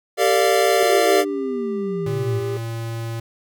square chord, G minor seventh, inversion none, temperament equal with one note detuned, 392 / 456 / 587.3 / 698.5 Hz, G4 / Bb4 / D5 / F5, 0 / -38 / 0 / 0 cents, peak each -21 dBFS, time 0.17-1.25 s, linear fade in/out 50 ms
sine linear sweep, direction down, 384.3 to 96.6 Hz, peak -25 dBFS, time 0.76-2.43 s, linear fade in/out 50 ms
triangle tone with vibrato, 396.5 Hz, G4, 20 cents sharp, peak -22 dBFS, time 0.83-2.57 s, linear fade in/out 0 ms, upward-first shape sine, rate 1.9 Hz, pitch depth 9 cents each way
square tone, 114.6 Hz, A#2, 29 cents flat, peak -26 dBFS, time 2.06-3.2 s, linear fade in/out 5 ms
effects none

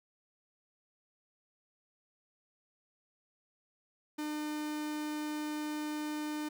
45% pulse tone, 301.9 Hz, D4, 48 cents sharp, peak -35 dBFS, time 4.18-6.49 s, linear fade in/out 10 ms, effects none

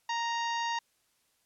harmonic tone, 932.3 Hz, A#5, in tune, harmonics 1 / 2 / 3 / 4 / 5 / 6 / 7, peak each -31 / -37 / -41 / -43 / -45 / -47 / -48 dBFS, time 0.09-0.79 s, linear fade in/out 5 ms, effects white hiss -72 dBFS RMS until 1.45 s + low-pass 12000 Hz 12 dB/octave

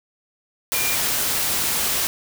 sine tone in noise, 2396 Hz, D7, 34 cents sharp, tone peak -27 dBFS, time 0.74-0.95 s, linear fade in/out 0 ms, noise white, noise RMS -22 dBFS, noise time 0.72-2.07 s, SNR -8 dB, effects none

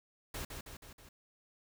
pink noise with echo, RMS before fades -41 dBFS, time 0.34-0.45 s, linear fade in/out 5 ms, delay 160 ms, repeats 4, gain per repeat -4 dB, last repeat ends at 1.09 s, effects none

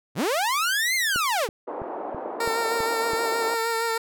sawtooth linear two-way sweep, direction up then down, 98.4 to 2142 to 353.4 Hz, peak -18 dBFS, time 0.15-1.49 s, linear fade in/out 50 ms, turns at 0.95 s
click train, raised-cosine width 2 ms, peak -20 dBFS, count 7, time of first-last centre 1.16-3.134 s, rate 3.04 Hz
white band-pass noise, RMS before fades -33 dBFS, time 1.67-3.55 s, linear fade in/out 10 ms, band 310 to 880 Hz, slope 24 dB/octave
15% pulse tone with vibrato, 457 Hz, A#4, 34 cents flat, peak -17 dBFS, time 2.4-3.98 s, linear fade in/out 5 ms, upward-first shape sine, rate 6.4 Hz, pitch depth 28 cents each way
effects none

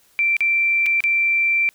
sine tone with dropouts, 2349 Hz, D7, in tune, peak -15 dBFS, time 0.19-1.69 s, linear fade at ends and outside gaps 0 ms, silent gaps 0.367-0.406 / 0.86-0.864 / 1.005-1.039 s, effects white hiss -57 dBFS RMS until 1.74 s

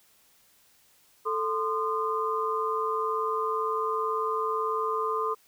sine tone cluster, 439.4 / 1037 / 1219 Hz, A4 / C6 / D#6, -2 / -16 / -36 cents, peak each -30 dBFS, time 1.25-5.35 s, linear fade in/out 20 ms, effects white hiss -62 dBFS RMS until 5.47 s

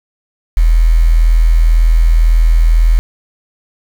sine tone with quantisation, 40.98 Hz, E1, 9 cents flat, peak -5 dBFS, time 0.57-2.99 s, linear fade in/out 0 ms, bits 5, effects none

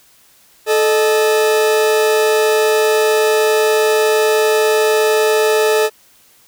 40% pulse tone pair together, 434.7 / 614.8 Hz, A4 / D#5, -21 / -21 cents, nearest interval tritone, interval 600 cents, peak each -11 / -18 dBFS, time 0.66-5.9 s, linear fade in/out 50 ms, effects white hiss -50 dBFS RMS until 6.47 s

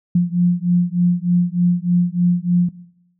sine beating tone pair, 174.61 / 177.91 Hz, F3 / F3, 0 / +32 cents, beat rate 3.3 Hz, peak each -16 dBFS, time 0.15-2.69 s, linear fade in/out 5 ms, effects noise-tail reverb RT60 0.8 s tail -18 dB re dry

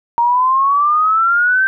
sine exponential sweep, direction up, 932.3 to 1568 Hz, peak -10 dBFS, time 0.18-1.67 s, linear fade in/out 0 ms, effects none

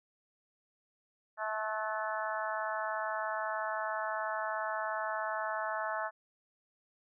harmonic tone with a mistuned harmonic, 216.9 Hz, A3, 25 cents flat, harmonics 3 / 4 / 5 / 6 / 7 / 8, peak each -38 / -39 / -40 / -41 / -41 / -42 dBFS, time 1.37-6.11 s, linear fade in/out 50 ms, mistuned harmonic 7, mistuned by -26 cents, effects none

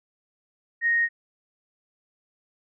sine tone, 1864 Hz, A#6, 1 cent flat, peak -19 dBFS, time 0.81-1.09 s, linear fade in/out 50 ms, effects none

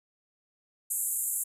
white band-pass noise, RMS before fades -31 dBFS, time 0.9-1.44 s, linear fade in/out 10 ms, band 7100 to 13000 Hz, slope 96 dB/octave, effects none

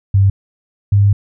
sine tone pair in turn, 98 / 100.87 Hz, G2 / G2, 0 / +50 cents, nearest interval unison, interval 50 cents, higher second, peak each -7 dBFS, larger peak neither, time 0.14-0.3 / 0.92-1.13 s, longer second, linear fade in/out 5 ms, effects none

